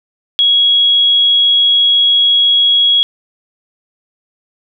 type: tone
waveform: sine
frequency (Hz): 3322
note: G#7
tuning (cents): 0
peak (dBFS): -7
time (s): 0.39-3.03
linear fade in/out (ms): 0
effects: none